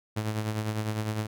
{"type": "tone with tremolo", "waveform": "sawtooth", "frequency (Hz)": 108, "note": "A2", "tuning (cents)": -32, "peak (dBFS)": -22, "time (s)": [0.16, 1.27], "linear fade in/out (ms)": 10, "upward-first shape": "triangle", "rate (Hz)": 9.9, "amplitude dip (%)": 60, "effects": []}